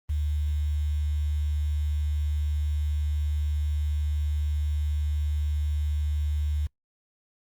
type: tone with quantisation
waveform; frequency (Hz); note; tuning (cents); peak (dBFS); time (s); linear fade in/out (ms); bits
sine; 74.5; D2; +25; -24; 0.09-6.67; 10; 8
effects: noise-tail reverb RT60 0.1 s tail -24 dB re dry + Opus 32 kbps